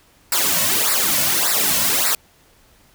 white noise with flanger, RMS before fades -18 dBFS, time 0.32-2.15 s, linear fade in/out 2 ms, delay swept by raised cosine 0.31 to 2.51 ms, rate 1.7 Hz, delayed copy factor -0.8, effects pink hiss -54 dBFS RMS until 2.94 s

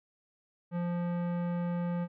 sine tone with tanh clipping, 174.2 Hz, F3, 4 cents flat, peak -32 dBFS, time 0.71-2.08 s, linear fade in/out 50 ms, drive 17 dB, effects none

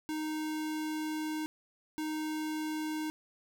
square tone bursts at uneven times, 309.9 Hz, D#4, 7 cents flat, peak -34 dBFS, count 2, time 0.09-1.46 / 1.98-3.1 s, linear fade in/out 0 ms, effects none

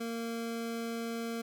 25% pulse tone, 230.5 Hz, A#3, 19 cents flat, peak -31 dBFS, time 0-1.42 s, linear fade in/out 10 ms, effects none

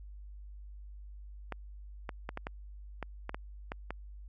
clicks, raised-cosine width 0.5 ms, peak -22 dBFS, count 10, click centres 1.523 / 2.092 / 2.291 / 2.374 / 2.469 / 3.027 / 3.294 / 3.345 / 3.719 / 3.906 s, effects added 50 Hz sine -45 dBFS peak until 4.28 s

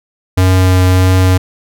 square tone with vibrato, 92.5 Hz, F#2, in tune, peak -7 dBFS, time 0.37-1.38 s, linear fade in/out 10 ms, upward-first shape triangle, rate 1.6 Hz, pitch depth 12 cents each way, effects none

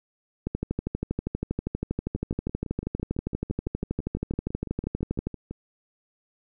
two click trains, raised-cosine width 3 ms, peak -14 / -22 dBFS, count 61 / 21, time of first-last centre 0.47-5.27 / 2.16-5.51 s, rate 12.5 / 5.97 Hz, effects none

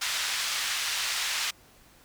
white band-pass noise, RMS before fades -30 dBFS, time 0.01-1.51 s, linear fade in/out 10 ms, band 1300 to 5200 Hz, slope 12 dB/octave, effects pink hiss -57 dBFS RMS until 2.04 s

